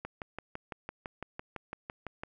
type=click train; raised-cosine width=0.5 ms; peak=-23 dBFS; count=14; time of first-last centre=0.05-2.235 s; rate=5.95 Hz; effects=none